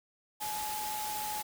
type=tone in noise; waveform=sine; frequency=849 Hz; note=G#5; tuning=38 cents sharp; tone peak=-36 dBFS; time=0.4-1.43 s; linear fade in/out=20 ms; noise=white; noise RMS=-39 dBFS; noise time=0.4-1.43 s; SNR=0 dB; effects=none